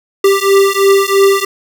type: beating tone pair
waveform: square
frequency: 392 / 395 Hz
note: G4 / G4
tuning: 0 / +13 cents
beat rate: 3 Hz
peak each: -11 dBFS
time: 0.24-1.45 s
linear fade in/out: 5 ms
effects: none